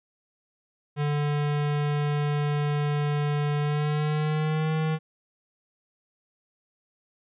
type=tone with pitch glide; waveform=square; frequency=146.83 to 157.37 Hz; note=D3 to D#3; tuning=0 to +20 cents; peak=-24 dBFS; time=0.96-4.99 s; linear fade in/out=50 ms; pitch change=+120 cents; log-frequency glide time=3.6-4.72 s; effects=resampled to 8000 Hz